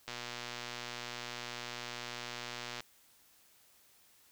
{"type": "click train", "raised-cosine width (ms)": 0.2, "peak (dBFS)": -23, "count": 328, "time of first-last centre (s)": [0.08, 2.805], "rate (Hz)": 120, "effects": ["white hiss -65 dBFS RMS until 4.31 s"]}